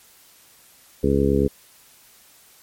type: harmonic tone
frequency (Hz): 69.3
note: C#2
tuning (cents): 0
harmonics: 1 / 2 / 3 / 4 / 5 / 6 / 7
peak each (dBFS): -24 / -25 / -23 / -23 / -27 / -21 / -26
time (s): 1.03-1.48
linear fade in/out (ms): 10
effects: white hiss -52 dBFS RMS until 2.62 s + MP3 64 kbps